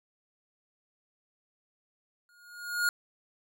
square tone with exponential growth, 1432 Hz, F6, 43 cents sharp, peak -23 dBFS, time 2.29-2.89 s, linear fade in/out 1 ms, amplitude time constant 130 ms, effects none

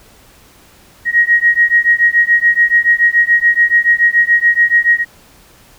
sine beating tone pair, 1884 / 1891 Hz, A#6 / A#6, +18 / +24 cents, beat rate 7 Hz, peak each -11 dBFS, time 1.05-5.05 s, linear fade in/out 50 ms, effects pink hiss -45 dBFS RMS until 5.78 s

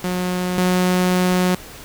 sawtooth tone pair in turn, 181 / 181.89 Hz, F#3 / F#3, -38 / -29 cents, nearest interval unison, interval 9 cents, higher second, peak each -16 / -11 dBFS, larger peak second, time 0.04-0.58 / 0.58-1.55 s, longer second, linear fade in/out 2 ms, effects pink hiss -38 dBFS RMS until 1.84 s

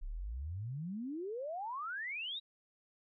sine exponential sweep, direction up, 30.87 to 3897 Hz, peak -38 dBFS, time 0.01-2.4 s, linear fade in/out 20 ms, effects none

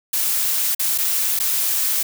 blue noise with dropouts, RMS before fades -20 dBFS, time 0.13-2.03 s, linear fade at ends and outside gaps 5 ms, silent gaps 0.749-0.794 / 0.979-0.983 / 1.391-1.399 s, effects none

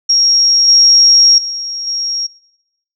sine tone with level steps, 5588 Hz, F8, in tune, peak -7 / -4 / -19 / -15 dBFS, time 0.09-2.27 s, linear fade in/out 10 ms, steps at 0.68 / 1.38 / 1.87 s, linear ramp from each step 2 ms, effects noise-tail reverb RT60 1.0 s tail -23 dB re dry

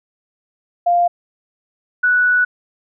sine tone pair in turn, 698.5 / 1476.7 Hz, F5 / F#6, 0 / -4 cents, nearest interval octave + minor second, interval 1296 cents, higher second, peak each -11 dBFS, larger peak neither, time 0.86-1.08 / 2.03-2.45 s, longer second, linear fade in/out 10 ms, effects none

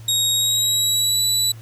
25% pulse tone with pitch glide, 3771 to 3947 Hz, A#7 to B7, +19 to -2 cents, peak -12 dBFS, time 0.08-1.52 s, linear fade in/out 5 ms, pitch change +79 cents, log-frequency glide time 0.33-1.22 s, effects added 112 Hz sine -36 dBFS peak until 1.61 s + pink hiss -49 dBFS RMS until 1.61 s

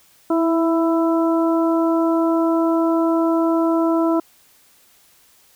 harmonic tone with a mistuned harmonic, 331.5 Hz, E4, 10 cents sharp, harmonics 1 / 2 / 3 / 4, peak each -16 / -22 / -26 / -28 dBFS, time 0.3-4.2 s, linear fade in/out 5 ms, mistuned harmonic 1, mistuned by -18 cents, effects white hiss -54 dBFS RMS until 5.55 s

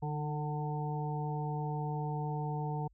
harmonic tone with a mistuned harmonic, 149.5 Hz, D3, 31 cents sharp, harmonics 1 / 2 / 3 / 5 / 6, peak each -34 / -47 / -43 / -42 / -42 dBFS, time 0.02-2.88 s, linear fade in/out 10 ms, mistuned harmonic 2, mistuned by +51 cents, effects added 50 Hz sine -62 dBFS peak until 2.93 s

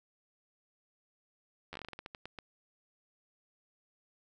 slowing click train, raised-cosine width 0.3 ms, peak -27 dBFS, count 14, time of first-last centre 1.73-2.388 s, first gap 11 ms, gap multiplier 1.23, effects none

